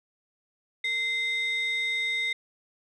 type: tone pair together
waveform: sine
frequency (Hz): 2076 / 3699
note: C7 / A#7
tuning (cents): -14 / -14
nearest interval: minor seventh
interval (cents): 1000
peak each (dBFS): -25 / -30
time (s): 0.84-2.33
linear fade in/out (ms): 5
effects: tanh soft clip ceiling -22 dBFS

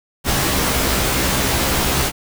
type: noise with comb filter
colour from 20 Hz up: pink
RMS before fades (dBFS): -18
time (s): 0.24-2.12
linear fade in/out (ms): 50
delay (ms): 15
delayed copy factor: +0.75
effects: none

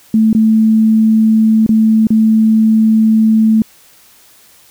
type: tone with dropouts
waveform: sine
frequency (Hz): 220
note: A3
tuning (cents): 0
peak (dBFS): -6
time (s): 0.14-3.62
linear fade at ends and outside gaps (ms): 2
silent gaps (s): 0.33-0.349 / 1.664-1.691 / 2.07-2.104
effects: white hiss -45 dBFS RMS until 4.7 s

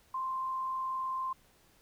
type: tone with frequency modulation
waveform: sine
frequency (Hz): 1046.5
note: C6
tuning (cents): 0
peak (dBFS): -32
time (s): 0.14-1.33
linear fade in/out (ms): 5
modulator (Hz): 44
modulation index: 0.26
effects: pink hiss -65 dBFS RMS until 1.81 s

